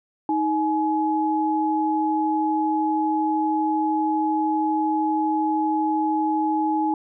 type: tone pair together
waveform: sine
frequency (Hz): 314.1 / 845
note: D#4 / G#5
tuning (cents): +16 / +30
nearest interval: octave + perfect fourth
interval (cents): 1714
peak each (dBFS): -22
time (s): 0.29-6.94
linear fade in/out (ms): 2
effects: none